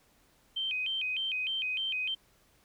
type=tone with vibrato; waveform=sine; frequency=2800 Hz; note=F7; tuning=4 cents sharp; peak=-30 dBFS; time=0.56-2.15 s; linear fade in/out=10 ms; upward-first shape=square; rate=3.3 Hz; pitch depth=190 cents each way; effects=pink hiss -66 dBFS RMS until 2.64 s